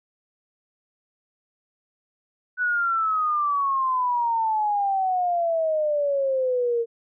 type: exponential sweep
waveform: sine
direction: down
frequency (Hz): 1494 to 458.9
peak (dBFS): -20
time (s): 2.57-6.86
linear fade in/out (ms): 50
effects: none